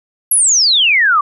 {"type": "exponential sweep", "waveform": "sine", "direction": "down", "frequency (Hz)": [11540, 1131], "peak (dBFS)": -8, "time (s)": [0.31, 1.21], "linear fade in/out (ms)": 5, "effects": []}